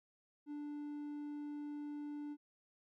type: tone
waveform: triangle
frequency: 293.7 Hz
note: D4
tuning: in tune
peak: -40 dBFS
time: 0.46-2.37 s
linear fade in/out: 50 ms
effects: none